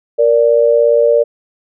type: tone pair together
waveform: sine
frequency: 467.4 / 584.7 Hz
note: A#4 / D5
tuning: +5 / -8 cents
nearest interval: major third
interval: 387 cents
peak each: -10 dBFS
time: 0.18-1.24 s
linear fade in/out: 20 ms
effects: none